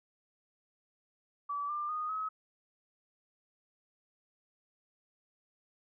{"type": "tone with pitch steps", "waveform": "sine", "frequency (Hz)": [1151, 1192.3, 1235, 1279.3], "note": ["D6", "D6", "D#6", "D#6"], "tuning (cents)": [-35, 26, -13, 48], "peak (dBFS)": -33, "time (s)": [1.49, 2.29], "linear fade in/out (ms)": 10, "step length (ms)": 200, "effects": []}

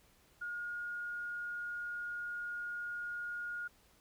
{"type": "tone", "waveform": "sine", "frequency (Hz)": 1430, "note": "F6", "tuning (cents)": 41, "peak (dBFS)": -38, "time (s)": [0.41, 3.68], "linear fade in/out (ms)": 10, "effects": ["pink hiss -67 dBFS RMS until 4 s"]}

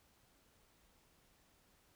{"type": "silence", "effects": ["pink hiss -71 dBFS RMS until 1.95 s"]}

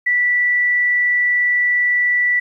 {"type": "tone", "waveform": "sine", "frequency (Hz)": 1963, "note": "B6", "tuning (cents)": -11, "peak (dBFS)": -13, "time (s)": [0.06, 2.4], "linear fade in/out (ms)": 10, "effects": ["9-bit"]}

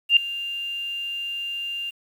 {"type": "tone with ADSR envelope", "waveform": "sine", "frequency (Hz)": 2794, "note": "F7", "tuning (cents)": 0, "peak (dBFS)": -9, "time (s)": [0.09, 1.91], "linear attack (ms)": 77, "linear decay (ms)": 3, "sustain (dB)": -18, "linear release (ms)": 19, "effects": ["8-bit"]}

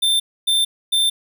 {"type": "tone bursts", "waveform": "square", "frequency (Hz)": 3573, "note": "A7", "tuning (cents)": 26, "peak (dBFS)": -15, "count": 3, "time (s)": [0.02, 1.1], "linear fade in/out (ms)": 10, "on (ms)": 180, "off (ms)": 270, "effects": []}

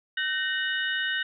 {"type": "tone cluster", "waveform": "sine", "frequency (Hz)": [1527, 1851, 2939, 3677], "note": ["G6", "A#6", "F#7", "A#7"], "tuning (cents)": [-46, -13, -12, -24], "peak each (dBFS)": [-29, -30, -32, -36], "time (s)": [0.17, 1.23], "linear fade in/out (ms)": 5, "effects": []}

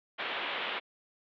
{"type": "low-pass noise", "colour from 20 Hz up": "white", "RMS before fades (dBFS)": -35, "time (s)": [0.18, 0.8], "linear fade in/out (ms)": 20, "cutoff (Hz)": 3400, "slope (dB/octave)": 48, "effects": ["high-pass 400 Hz 12 dB/octave"]}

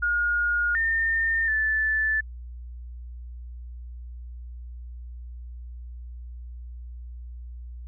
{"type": "tone with pitch steps", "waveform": "sine", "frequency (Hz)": [1430, 1814, 1751], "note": ["F6", "A#6", "A6"], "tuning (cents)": [41, -48, -9], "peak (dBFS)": -21, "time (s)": [0.02, 2.21], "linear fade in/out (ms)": 10, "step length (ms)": 730, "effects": ["added 60 Hz sine -36 dBFS peak until 7.87 s"]}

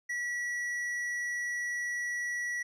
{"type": "tone with tanh clipping", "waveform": "triangle", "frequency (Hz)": 1938, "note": "B6", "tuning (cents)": -33, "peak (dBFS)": -33, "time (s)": [0.09, 2.63], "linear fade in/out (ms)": 10, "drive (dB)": 12, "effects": []}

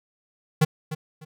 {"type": "tone with echo", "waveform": "square", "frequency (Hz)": 155.8, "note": "D#3", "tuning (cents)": 3, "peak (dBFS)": -15, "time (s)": [0.61, 0.65], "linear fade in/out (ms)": 10, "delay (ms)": 300, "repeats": 2, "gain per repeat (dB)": -13, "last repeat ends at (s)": 1.25, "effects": []}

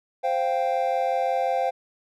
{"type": "chord", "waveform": "triangle", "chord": "C suspended fourth", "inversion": "none", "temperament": "equal", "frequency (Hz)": [523.3, 698.5, 784], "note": ["C5", "F5", "G5"], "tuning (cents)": [0, 0, 0], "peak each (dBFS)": -24, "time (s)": [0.23, 1.71], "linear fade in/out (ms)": 20, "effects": []}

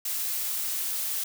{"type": "noise", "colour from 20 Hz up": "blue", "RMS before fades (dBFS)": -30, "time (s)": [0.05, 1.24], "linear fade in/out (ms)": 5, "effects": []}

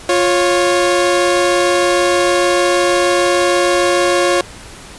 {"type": "tone pair together", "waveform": "sawtooth", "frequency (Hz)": [351.9, 551.1], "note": ["F4", "C#5"], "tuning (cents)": [13, -10], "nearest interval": "minor sixth", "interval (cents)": 777, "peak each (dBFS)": [-10, -10], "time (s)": [0.09, 4.41], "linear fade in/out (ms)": 2, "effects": ["pink hiss -35 dBFS RMS until 4.98 s", "resampled to 24000 Hz"]}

